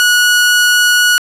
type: tone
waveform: sawtooth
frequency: 1462 Hz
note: F#6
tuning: 21 cents flat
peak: -4 dBFS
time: 0-1.18 s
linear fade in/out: 0 ms
effects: resampled to 32000 Hz + 7-bit